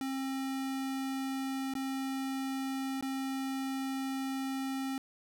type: tone with dropouts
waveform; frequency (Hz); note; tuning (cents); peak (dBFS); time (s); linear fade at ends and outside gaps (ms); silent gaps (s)
square; 267.4; C4; +38; -34; 0.01-4.98; 1; 1.738-1.752 / 3.01-3.025
effects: none